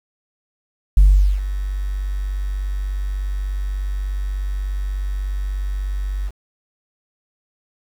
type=tone with ADSR envelope; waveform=sine; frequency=48.3 Hz; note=G1; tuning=25 cents flat; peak=-4 dBFS; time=0.97-6.31 s; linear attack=4 ms; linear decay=420 ms; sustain=-16 dB; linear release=42 ms; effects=tanh soft clip ceiling -4 dBFS + 7-bit